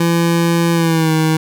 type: tone with pitch glide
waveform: 25% pulse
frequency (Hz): 168.8 to 158.41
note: E3 to D#3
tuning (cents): +41 to +31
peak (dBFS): -8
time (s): 0-1.37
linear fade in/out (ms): 5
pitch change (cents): -110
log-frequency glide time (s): 0.73-1.12
effects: none